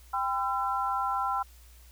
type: tone cluster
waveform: sine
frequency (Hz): 792 / 1016 / 1348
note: G5 / B5 / E6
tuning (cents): +18 / +49 / +38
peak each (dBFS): -31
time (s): 0.13-1.43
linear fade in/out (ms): 10
effects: added 60 Hz sine -51 dBFS peak until 1.91 s + white hiss -59 dBFS RMS until 1.91 s